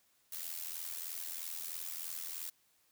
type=noise with amplitude modulation; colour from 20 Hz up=blue; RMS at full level=-39 dBFS; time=0.32-2.5 s; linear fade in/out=5 ms; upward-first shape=sine; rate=83.1 Hz; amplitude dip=75%; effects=white hiss -72 dBFS RMS until 2.91 s